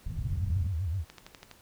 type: low-pass noise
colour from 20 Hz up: white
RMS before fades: -34 dBFS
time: 0.06-0.67 s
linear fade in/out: 5 ms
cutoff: 130 Hz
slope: 24 dB/octave
type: tone with vibrato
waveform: sine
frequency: 87.31 Hz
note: F2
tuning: in tune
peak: -28 dBFS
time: 0.28-1.05 s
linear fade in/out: 50 ms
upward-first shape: sine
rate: 7.7 Hz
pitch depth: 230 cents each way
type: click train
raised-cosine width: 0.2 ms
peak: -27 dBFS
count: 6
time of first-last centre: 1.1-1.513 s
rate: 12.1 Hz
effects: pink hiss -58 dBFS RMS until 1.61 s